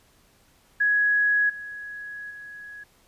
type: tone with level steps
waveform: sine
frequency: 1671 Hz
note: G#6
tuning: 10 cents sharp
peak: -18 / -34 / -38 dBFS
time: 0.8-2.84 s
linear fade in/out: 10 ms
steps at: 1.49 / 2.3 s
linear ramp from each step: 10 ms
effects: pink hiss -60 dBFS RMS until 3.07 s + resampled to 32000 Hz